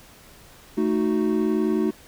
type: chord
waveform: triangle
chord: D# diminished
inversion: second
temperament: equal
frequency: 220 / 311.1 / 370 Hz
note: A3 / D#4 / F#4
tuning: 0 / 0 / 0 cents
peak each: -22 dBFS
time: 0.77-1.91 s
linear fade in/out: 10 ms
effects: pink hiss -49 dBFS RMS until 2.07 s